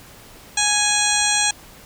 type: harmonic tone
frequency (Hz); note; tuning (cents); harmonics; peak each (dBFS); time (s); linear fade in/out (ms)
830.6; G#5; 0; 1 / 2 / 3 / 4 / 5 / 7 / 8 / 9 / 10; -25 / -25 / -25 / -25 / -25 / -25 / -25 / -25 / -25; 0.57-1.51; 5
effects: pink hiss -44 dBFS RMS until 1.85 s